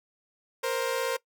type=tone pair together; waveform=sawtooth; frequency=468.2 / 525.1 Hz; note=A#4 / C5; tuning=+8 / +6 cents; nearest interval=major second; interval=198 cents; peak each=-26 dBFS; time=0.63-1.17 s; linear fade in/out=10 ms; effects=noise-tail reverb RT60 0.1 s tail -20 dB re dry